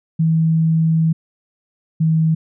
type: tone pair in turn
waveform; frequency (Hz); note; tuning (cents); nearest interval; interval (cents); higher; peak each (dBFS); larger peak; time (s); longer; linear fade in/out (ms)
sine; 161.6 / 160.11; E3 / D#3; -34 / +50; unison; 16; first; -12 / -12; neither; 0.19-1.13 / 2-2.35; first; 10
effects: none